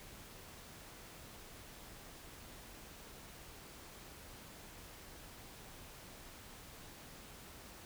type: silence
effects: pink hiss -54 dBFS RMS until 7.85 s